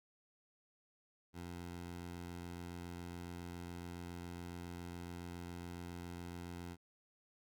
15% pulse tone, 87.2 Hz, F2, 2 cents flat, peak -39 dBFS, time 1.33-6.77 s, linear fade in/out 50 ms, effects none

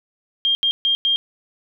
sine tone bursts at uneven times, 3209 Hz, G7, 40 cents sharp, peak -15 dBFS, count 4, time 0.45-0.55 / 0.63-0.71 / 0.85-0.95 / 1.05-1.16 s, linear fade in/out 0 ms, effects none

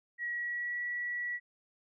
sine tone with pitch glide, 1914 to 1939.6 Hz, A#6 to B6, +45 to -32 cents, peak -33 dBFS, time 0.18-1.4 s, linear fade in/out 50 ms, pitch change +23 cents, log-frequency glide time 0.3-0.82 s, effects none

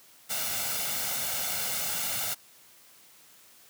white noise with comb filter, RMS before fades -31 dBFS, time 0.29-2.35 s, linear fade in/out 20 ms, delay 1.4 ms, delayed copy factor +0.6, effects white hiss -56 dBFS RMS until 3.69 s + high-pass 100 Hz 12 dB/octave

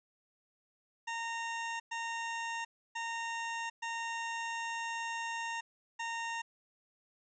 20% pulse tone bursts at uneven times, 921 Hz, A#5, 21 cents flat, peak -31 dBFS, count 5, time 1.07-1.8 / 1.91-2.65 / 2.95-3.7 / 3.82-5.61 / 5.99-6.42 s, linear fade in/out 10 ms, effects resampled to 16000 Hz + 11-bit

